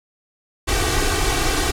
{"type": "noise with comb filter", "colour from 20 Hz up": "pink", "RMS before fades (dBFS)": -19, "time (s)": [0.67, 1.72], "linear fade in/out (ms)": 20, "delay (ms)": 2.6, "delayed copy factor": 0.95, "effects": ["low-pass 10000 Hz 12 dB/octave"]}